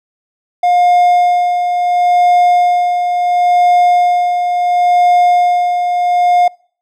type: tone with tremolo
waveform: triangle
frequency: 711 Hz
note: F5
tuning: 31 cents sharp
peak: -4 dBFS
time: 0.63-6.48 s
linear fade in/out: 5 ms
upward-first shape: sine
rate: 0.72 Hz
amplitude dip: 50%
effects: noise-tail reverb RT60 0.5 s tail -26 dB re dry